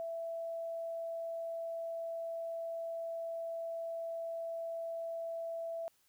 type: tone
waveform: sine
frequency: 664 Hz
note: E5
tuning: 12 cents sharp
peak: -37 dBFS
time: 0-5.88 s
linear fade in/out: 0 ms
effects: white hiss -72 dBFS RMS until 6.08 s